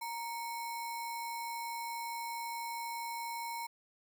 sine tone with sample-and-hold, 932.3 Hz, A#5, in tune, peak -37 dBFS, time 0.01-3.67 s, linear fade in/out 10 ms, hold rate 3150 Hz, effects none

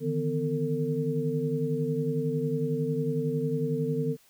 sine tone cluster, 148.7 / 159.7 / 250.8 / 450.8 Hz, D3 / D#3 / B3 / A4, +22 / +45 / +27 / +42 cents, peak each -31 / -32 / -32 / -30 dBFS, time 0-4.17 s, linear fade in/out 50 ms, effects white hiss -61 dBFS RMS until 4.29 s

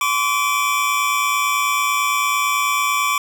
square tone cluster, 1036 / 1145 / 2331 / 2471 Hz, C6 / D6 / D7 / D#7, -17 / -44 / -14 / -13 cents, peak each -25 / -20 / -23 / -29 dBFS, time 0.01-3.18 s, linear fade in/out 2 ms, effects none

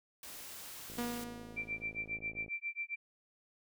white noise, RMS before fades -48 dBFS, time 0.23-1.24 s, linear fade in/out 2 ms
click train, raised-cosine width 2 ms, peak -38 dBFS, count 87, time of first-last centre 0.9-2.481 s, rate 54.4 Hz
sawtooth tone with exponential decay, 240 Hz, B3, 49 cents flat, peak -30 dBFS, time 0.98-2.18 s, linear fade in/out 5 ms, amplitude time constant 260 ms
sine tone with tremolo, 2349 Hz, D7, in tune, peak -34 dBFS, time 1.56-2.96 s, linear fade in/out 20 ms, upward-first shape sine, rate 7.4 Hz, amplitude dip 100%
effects none

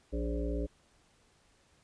harmonic tone with a mistuned harmonic, 57.8 Hz, A#1, 14 cents flat, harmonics 1 / 3 / 5 / 7 / 9 / 10, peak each -33 / -43 / -38 / -40 / -42 / -44 dBFS, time 0.12-0.67 s, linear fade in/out 20 ms, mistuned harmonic 7, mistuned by +26 cents, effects pink hiss -67 dBFS RMS until 1.83 s + resampled to 22050 Hz

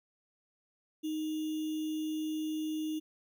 sine tone with sample-and-hold, 311.1 Hz, D#4, in tune, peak -32 dBFS, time 1.03-3 s, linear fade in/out 20 ms, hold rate 3150 Hz, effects none

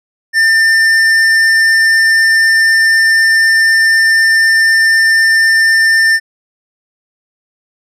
sine tone with hard clipping, 1796 Hz, A6, 35 cents sharp, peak -8 dBFS, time 0.33-6.2 s, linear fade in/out 50 ms, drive 9 dB, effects none

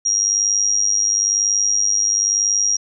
sine tone with amplitude modulation, 5700 Hz, F8, 34 cents sharp, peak -11 dBFS, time 0.05-2.77 s, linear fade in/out 10 ms, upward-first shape sine, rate 101 Hz, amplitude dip 80%, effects none

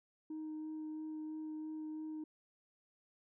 sine tone with vibrato, 310.9 Hz, D#4, 1 cent flat, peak -39 dBFS, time 0.3-2.24 s, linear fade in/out 5 ms, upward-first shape sine, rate 3 Hz, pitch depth 9 cents each way, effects tanh soft clip ceiling -39 dBFS

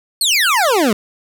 25% pulse exponential sweep, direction down, 4500 to 196.1 Hz, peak -8 dBFS, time 0.21-0.93 s, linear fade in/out 2 ms, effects none

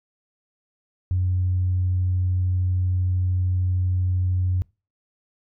sine tone, 91.3 Hz, F#2, 23 cents flat, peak -18 dBFS, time 1.11-4.62 s, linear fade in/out 0 ms, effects noise-tail reverb RT60 0.3 s tail -25 dB re dry + tanh soft clip ceiling -14 dBFS

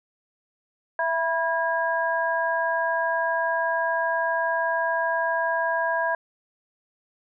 sine tone cluster, 664 / 977 / 1632 Hz, E5 / B5 / G#6, +12 / -19 / -31 cents, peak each -26 dBFS, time 0.99-6.15 s, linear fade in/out 2 ms, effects none

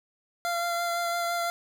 25% pulse tone with vibrato, 689 Hz, F5, 24 cents flat, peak -23 dBFS, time 0.45-1.5 s, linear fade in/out 0 ms, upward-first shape sine, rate 5.9 Hz, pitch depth 14 cents each way, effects none

